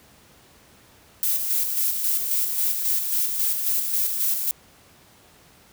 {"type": "noise with tremolo", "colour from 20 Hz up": "violet", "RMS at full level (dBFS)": -22, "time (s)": [1.23, 4.51], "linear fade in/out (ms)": 0, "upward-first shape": "square", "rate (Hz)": 3.7, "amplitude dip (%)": 40, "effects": ["pink hiss -53 dBFS RMS until 5.72 s", "high-pass 60 Hz 12 dB/octave"]}